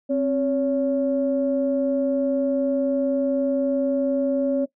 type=tone pair together; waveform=sine; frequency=265.7 / 563 Hz; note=C4 / C#5; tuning=+27 / +27 cents; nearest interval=octave + minor second; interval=1300 cents; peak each=-21 dBFS; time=0.09-4.66 s; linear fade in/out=20 ms; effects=noise-tail reverb RT60 0.1 s tail -17 dB re dry + tanh soft clip ceiling -11 dBFS